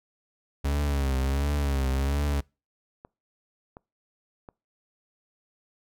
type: tone with vibrato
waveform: 40% pulse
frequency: 69.3 Hz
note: C#2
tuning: in tune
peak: -23 dBFS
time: 0.64-2.41 s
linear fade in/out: 10 ms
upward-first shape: triangle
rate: 1.4 Hz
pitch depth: 100 cents each way
type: click train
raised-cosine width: 1 ms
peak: -29 dBFS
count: 4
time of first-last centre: 2.33-4.488 s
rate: 1.39 Hz
effects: noise-tail reverb RT60 0.3 s tail -26 dB re dry